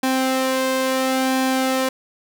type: tone with flanger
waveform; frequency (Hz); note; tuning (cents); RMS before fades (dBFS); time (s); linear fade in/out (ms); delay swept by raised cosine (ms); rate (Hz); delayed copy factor
sawtooth; 261.7; C4; 0; -20; 0.03-1.89; 5; 1.2 to 1.92; 0.73; +0.5
effects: none